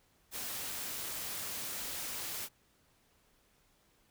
white noise, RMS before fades -40 dBFS, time 0.31-2.49 s, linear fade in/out 50 ms, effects pink hiss -70 dBFS RMS until 4.1 s

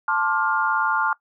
sine chord, D minor seventh, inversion second, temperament just, 881 / 1057.2 / 1174.7 / 1409.6 Hz, A5 / C6 / D6 / F6, +2 / +18 / 0 / +16 cents, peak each -24 / -26 / -27 / -22 dBFS, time 0.08-1.13 s, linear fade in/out 2 ms, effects noise-tail reverb RT60 0.1 s tail -20 dB re dry

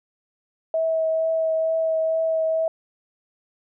sine tone with vibrato, 645 Hz, E5, 38 cents flat, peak -19 dBFS, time 0.74-2.68 s, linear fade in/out 2 ms, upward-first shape triangle, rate 2.2 Hz, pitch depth 13 cents each way, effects none

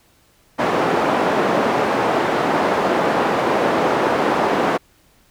white band-pass noise, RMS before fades -18 dBFS, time 0.58-4.78 s, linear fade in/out 20 ms, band 230 to 860 Hz, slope 12 dB/octave, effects pink hiss -56 dBFS RMS until 5.3 s

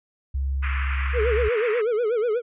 sine tone with pitch glide, 67.8 to 67.29 Hz, C#2 to C2, -38 to +49 cents, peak -22 dBFS, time 0.34-1.49 s, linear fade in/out 10 ms, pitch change -13 cents, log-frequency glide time 0.59-1.03 s
white band-pass noise, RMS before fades -32 dBFS, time 0.62-1.82 s, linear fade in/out 20 ms, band 1100 to 2500 Hz, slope 48 dB/octave
triangle tone with vibrato, 454.4 Hz, A#4, 44 cents flat, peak -18 dBFS, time 1.13-2.42 s, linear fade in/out 50 ms, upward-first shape sine, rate 8.2 Hz, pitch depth 150 cents each way
effects resampled to 8000 Hz

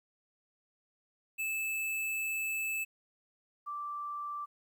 square / sine tone pair in turn, 2621 / 1171.6 Hz, E7 / D6, -11 / -5 cents, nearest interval octave + major second, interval 1394 cents, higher first, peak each -33 / -36 dBFS, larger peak first, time 1.38-2.85 / 3.66-4.46 s, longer first, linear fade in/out 20 ms, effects 12-bit

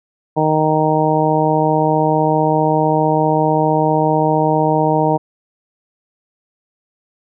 harmonic tone, 155.4 Hz, D#3, 2 cents flat, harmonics 1 / 2 / 3 / 4 / 5 / 6, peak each -19 / -19 / -19 / -19 / -19 / -19 dBFS, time 0.36-5.18 s, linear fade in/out 20 ms, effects none

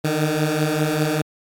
15% pulse beating tone pair, 150 / 155.1 Hz, D3 / D#3, +37 / -5 cents, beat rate 5.1 Hz, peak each -17 / -14 dBFS, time 0.04-1.22 s, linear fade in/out 10 ms, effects AAC 64 kbps

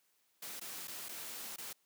white noise with dropouts, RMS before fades -45 dBFS, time 0.42-1.73 s, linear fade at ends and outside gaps 5 ms, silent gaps 0.598-0.612 / 0.874-0.879 / 1.086-1.09 / 1.562-1.582 s, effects white hiss -75 dBFS RMS until 1.85 s + high-pass 150 Hz 12 dB/octave

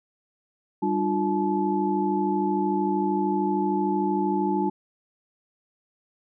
sine tone cluster, 195.7 / 302.6 / 355.7 / 863 Hz, G3 / D#4 / F4 / A5, -3 / -48 / +32 / -34 cents, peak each -27 dBFS, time 0.82-4.7 s, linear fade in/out 10 ms, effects none

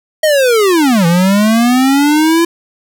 square linear two-way sweep, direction down then up, 636 to 164.81 to 340.6 Hz, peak -8 dBFS, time 0.23-2.45 s, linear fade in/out 5 ms, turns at 1.06 s, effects none

